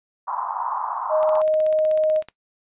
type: band-pass noise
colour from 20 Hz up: pink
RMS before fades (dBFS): -27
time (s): 0.27-1.42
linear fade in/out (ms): 10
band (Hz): 850 to 1100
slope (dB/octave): 48
type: tone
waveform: sine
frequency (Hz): 622.3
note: D#5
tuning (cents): 0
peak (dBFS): -16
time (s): 1.09-2.23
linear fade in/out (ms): 50
type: click train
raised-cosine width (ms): 0.2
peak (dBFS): -21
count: 18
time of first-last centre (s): 1.23-2.286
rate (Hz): 16.1
effects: noise-tail reverb RT60 0.1 s tail -18 dB re dry + resampled to 8000 Hz